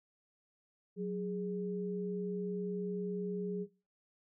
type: tone pair together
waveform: sine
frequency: 184 / 413.7 Hz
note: F#3 / G#4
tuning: -9 / -7 cents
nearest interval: octave + major second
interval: 1402 cents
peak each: -36 / -38 dBFS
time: 0.96-3.67 s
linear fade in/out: 50 ms
effects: noise-tail reverb RT60 0.3 s tail -19 dB re dry